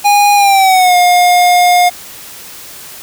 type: tone with pitch glide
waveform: square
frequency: 819 to 713 Hz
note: G#5 to F5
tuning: -24 to +36 cents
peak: -6 dBFS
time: 0.04-1.9 s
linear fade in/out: 20 ms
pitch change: -240 cents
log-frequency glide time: 0.35-0.96 s
effects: white hiss -31 dBFS RMS until 3.02 s